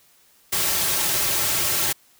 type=noise with comb filter; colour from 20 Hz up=white; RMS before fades=-22 dBFS; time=0.52-1.93 s; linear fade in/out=10 ms; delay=4.1 ms; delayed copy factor=-0.65; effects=white hiss -57 dBFS RMS until 2.19 s